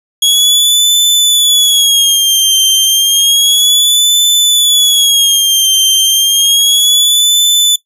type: tone with vibrato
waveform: sawtooth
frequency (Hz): 3322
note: G#7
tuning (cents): 0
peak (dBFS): -3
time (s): 0.22-7.76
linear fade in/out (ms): 5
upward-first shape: sine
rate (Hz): 0.31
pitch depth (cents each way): 97
effects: noise-tail reverb RT60 0.1 s tail -18 dB re dry + resampled to 32000 Hz